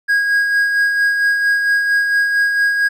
triangle tone with tremolo, 1641 Hz, G#6, 21 cents flat, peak -9 dBFS, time 0.08-2.89 s, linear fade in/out 20 ms, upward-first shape sine, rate 4.4 Hz, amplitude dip 40%, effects none

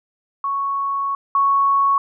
sine tone pair in turn, 1108.7 / 1108.7 Hz, C#6 / C#6, 0 / 0 cents, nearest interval unison, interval 0 cents, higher neither, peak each -19 / -13 dBFS, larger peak second, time 0.44-1.15 / 1.35-1.98 s, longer first, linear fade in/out 2 ms, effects none

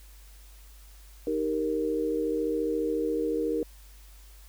sine chord, Eb major, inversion none, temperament equal, 311.1 / 392 / 466.2 Hz, Eb4 / G4 / Bb4, 0 / 0 / 0 cents, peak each -30 / -33 / -28 dBFS, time 1.27-3.63 s, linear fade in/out 2 ms, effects added 50 Hz sine -48 dBFS peak until 4.48 s + white hiss -57 dBFS RMS until 4.48 s

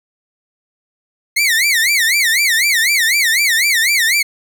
sawtooth tone with vibrato, 2045 Hz, C7, 40 cents flat, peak -8 dBFS, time 1.36-4.23 s, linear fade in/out 10 ms, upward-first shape sine, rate 4 Hz, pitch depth 250 cents each way, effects none

